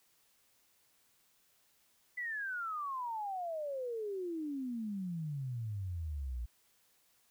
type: exponential sweep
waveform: sine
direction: down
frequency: 2014 to 56.8 Hz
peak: -36 dBFS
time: 2.17-6.46 s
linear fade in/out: 10 ms
effects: white hiss -71 dBFS RMS until 7.3 s